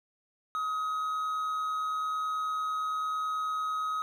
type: tone with amplitude modulation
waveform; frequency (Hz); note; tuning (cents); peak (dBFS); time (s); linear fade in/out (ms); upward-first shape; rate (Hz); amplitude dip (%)
triangle; 1265; D#6; +28; -26; 0.55-4.02; 0; sine; 149; 30
effects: none